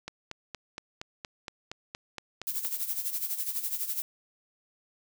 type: click train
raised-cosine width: 0.2 ms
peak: -20 dBFS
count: 12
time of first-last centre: 0.08-2.65 s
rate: 4.28 Hz
type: noise with tremolo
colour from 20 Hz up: violet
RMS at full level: -30 dBFS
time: 2.47-4.02 s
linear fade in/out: 0 ms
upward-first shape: sine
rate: 12 Hz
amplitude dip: 70%
effects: none